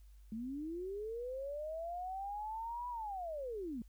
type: linear two-way sweep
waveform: sine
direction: up then down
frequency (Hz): 212.1 to 987.8 to 212.1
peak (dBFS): -39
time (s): 0.32-3.82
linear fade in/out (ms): 2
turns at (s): 2.89
effects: added 50 Hz sine -55 dBFS peak until 3.88 s + white hiss -75 dBFS RMS until 3.88 s